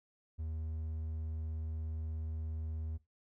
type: tone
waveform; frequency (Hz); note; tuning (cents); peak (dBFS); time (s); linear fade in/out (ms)
triangle; 79.2; D#2; +31; -35; 0.38-2.98; 20
effects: noise-tail reverb RT60 0.2 s tail -17 dB re dry